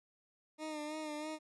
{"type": "tone with vibrato", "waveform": "20% pulse", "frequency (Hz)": 305.3, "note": "D#4", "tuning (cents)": -33, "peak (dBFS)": -35, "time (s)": [0.58, 1.39], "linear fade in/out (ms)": 50, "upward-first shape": "sine", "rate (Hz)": 3.1, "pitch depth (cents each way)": 41, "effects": ["resampled to 24000 Hz"]}